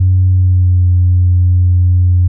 sine tone with pitch glide, 92.5 to 89.76 Hz, F#2 to F2, 0 to +48 cents, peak -5 dBFS, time 0-2.28 s, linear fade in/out 10 ms, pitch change -52 cents, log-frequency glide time 0.31-0.82 s, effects tanh soft clip ceiling -2 dBFS

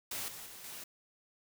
white noise with level steps, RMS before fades -39 / -47 / -50 / -46 dBFS, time 0.11-0.84 s, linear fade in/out 5 ms, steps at 0.28 / 0.46 / 0.64 s, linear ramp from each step 2 ms, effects none

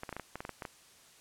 clicks, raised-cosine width 0.5 ms, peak -24 dBFS, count 11, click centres 0.034 / 0.092 / 0.127 / 0.166 / 0.197 / 0.356 / 0.405 / 0.451 / 0.493 / 0.622 / 0.652 s, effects white hiss -59 dBFS RMS until 1.2 s + low-pass 10000 Hz 12 dB/octave

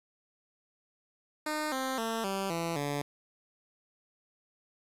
10% pulse tone with pitch steps, 305.3 / 262.7 / 226.1 / 194.56 / 167.43 / 144.08 Hz, D#4 / C4 / A3 / G3 / E3 / D3, -33 / +7 / +47 / -13 / +27 / -33 cents, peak -23 dBFS, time 1.46-3.02 s, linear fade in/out 5 ms, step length 260 ms, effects resampled to 32000 Hz + 9-bit

